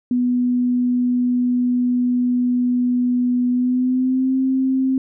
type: tone with pitch glide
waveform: sine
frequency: 246.9 to 263.1 Hz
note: B3 to C4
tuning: 0 to +10 cents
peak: -15 dBFS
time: 0.11-4.98 s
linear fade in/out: 2 ms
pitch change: +110 cents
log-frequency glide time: 3.5-4.36 s
effects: none